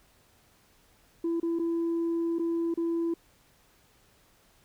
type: tone with dropouts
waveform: sine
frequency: 334.9 Hz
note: E4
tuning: 27 cents sharp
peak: -24 dBFS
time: 1.24-3.14 s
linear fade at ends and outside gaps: 5 ms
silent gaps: 1.4-1.429 / 1.589-1.595 / 2.386-2.394 / 2.741-2.774 s
effects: tanh soft clip ceiling -24 dBFS + pink hiss -63 dBFS RMS until 4.64 s